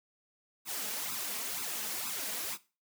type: noise with flanger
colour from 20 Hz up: white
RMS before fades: -37 dBFS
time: 0.65-2.58 s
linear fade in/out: 50 ms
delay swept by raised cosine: 0.79 to 4.79 ms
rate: 2.1 Hz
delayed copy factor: +0.85
effects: noise-tail reverb RT60 0.3 s tail -17 dB re dry + high-pass 150 Hz 12 dB/octave